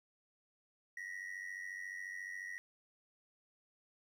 triangle ring-modulated tone, 1911 Hz, A#6, 43 cents sharp, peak -38 dBFS, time 0.97-2.58 s, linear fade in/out 0 ms, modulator 47.1 Hz, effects none

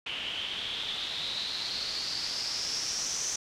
white noise with low-pass filter sweep, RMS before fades -34 dBFS, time 0.06-3.36 s, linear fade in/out 5 ms, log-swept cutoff 2900 to 6200 Hz, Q 7.1, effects none

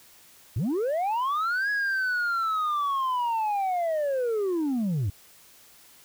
sine linear two-way sweep, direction up then down, 87 to 1679 to 87 Hz, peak -21 dBFS, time 0.56-5.1 s, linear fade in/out 5 ms, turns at 1.7 s, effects tanh soft clip ceiling -23 dBFS + white hiss -54 dBFS RMS until 6.04 s

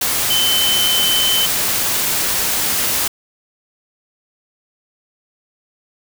sine tone in noise, 3062 Hz, G7, 41 cents flat, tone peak -15 dBFS, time 0.3-1.46 s, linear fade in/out 5 ms, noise white, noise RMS -18 dBFS, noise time 0.01-3.08 s, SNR 0 dB, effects none

